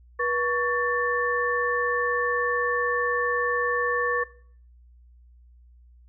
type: tone cluster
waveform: sine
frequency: 485.2 / 1121 / 1774 Hz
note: B4 / C#6 / A6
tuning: -31 / +19 / +14 cents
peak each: -27 dBFS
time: 0.19-4.24 s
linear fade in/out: 10 ms
effects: noise-tail reverb RT60 0.5 s tail -17 dB re dry + added 60 Hz sine -50 dBFS peak until 6.08 s